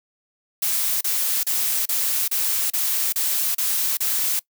blue noise bursts, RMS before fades -22 dBFS, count 9, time 0.62-4.394 s, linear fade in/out 5 ms, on 390 ms, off 33 ms, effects noise-tail reverb RT60 0.1 s tail -23 dB re dry

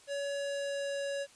square tone with pitch glide, 564 to 560.1 Hz, C#5 to C#5, +30 to +18 cents, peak -34 dBFS, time 0.07-1.27 s, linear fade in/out 50 ms, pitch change -12 cents, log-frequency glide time 0.31-1 s, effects white hiss -59 dBFS RMS until 1.35 s + resampled to 22050 Hz

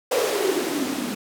blue noise with band-pass filter sweep, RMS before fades -24 dBFS, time 0.11-1.15 s, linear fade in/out 10 ms, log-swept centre 500 to 220 Hz, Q 7.3, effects none

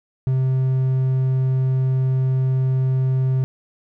triangle tone, 130.81 Hz, C3, in tune, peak -14 dBFS, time 0.27-3.44 s, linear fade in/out 0 ms, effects none

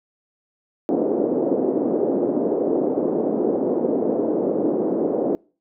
pink band-pass noise, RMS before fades -21 dBFS, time 0.89-5.35 s, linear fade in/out 0 ms, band 270 to 520 Hz, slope 24 dB/octave, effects noise-tail reverb RT60 0.4 s tail -26 dB re dry

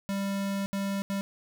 square tone bursts at uneven times, 197.4 Hz, G3, 12 cents sharp, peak -29 dBFS, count 3, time 0.09-0.66 / 0.73-1.02 / 1.1-1.21 s, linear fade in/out 0 ms, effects none

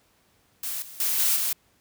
blue noise with level steps, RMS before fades -31 / -43 / -25 / -22 / -26 dBFS, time 0.63-1.53 s, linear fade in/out 5 ms, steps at 0.82 / 1 / 1.19 / 1.36 s, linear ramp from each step 2 ms, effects pink hiss -64 dBFS RMS until 1.8 s + high-pass 60 Hz 12 dB/octave

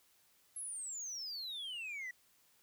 sine exponential sweep, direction down, 11175 to 1921 Hz, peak -38 dBFS, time 0.56-2.11 s, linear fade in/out 5 ms, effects tanh soft clip ceiling -40 dBFS + white hiss -70 dBFS RMS until 2.62 s

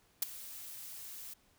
blue noise with ADSR envelope, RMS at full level -28 dBFS, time 0.22-1.34 s, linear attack 6 ms, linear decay 12 ms, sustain -19 dB, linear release 10 ms, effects pink hiss -69 dBFS RMS until 1.58 s

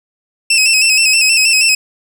20% pulse tone with vibrato, 2613 Hz, E7, 16 cents flat, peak -3 dBFS, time 0.5-1.75 s, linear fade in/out 5 ms, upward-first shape square, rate 6.3 Hz, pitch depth 47 cents each way, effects none

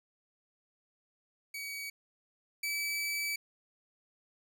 sawtooth tone pair in turn, 2265 / 2301 Hz, C#7 / D7, +37 / -36 cents, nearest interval unison, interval 27 cents, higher second, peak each -35 / -29 dBFS, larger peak second, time 1.54-1.9 / 2.63-3.36 s, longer second, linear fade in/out 5 ms, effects none

